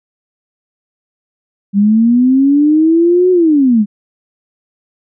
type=linear two-way sweep; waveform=sine; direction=up then down; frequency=196 to 370 to 197.9 Hz; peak=-6 dBFS; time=1.73-3.86 s; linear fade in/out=50 ms; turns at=3.31 s; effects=none